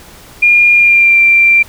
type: tone with pitch glide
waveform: sine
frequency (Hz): 2416 to 2362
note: D7 to D7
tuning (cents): +48 to +9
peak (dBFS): -4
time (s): 0.42-1.63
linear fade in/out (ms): 10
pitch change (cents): -39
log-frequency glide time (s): 0.73-1.19
effects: pink hiss -37 dBFS RMS until 1.68 s